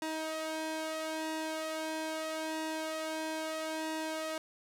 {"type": "tone with flanger", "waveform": "sawtooth", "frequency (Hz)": 316.2, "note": "D#4", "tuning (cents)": 28, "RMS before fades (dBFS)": -37, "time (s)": [0.02, 4.38], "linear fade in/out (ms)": 2, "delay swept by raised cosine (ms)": [1.1, 1.97], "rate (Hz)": 0.77, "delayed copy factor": 0.65, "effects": ["low-pass 12000 Hz 12 dB/octave", "11-bit"]}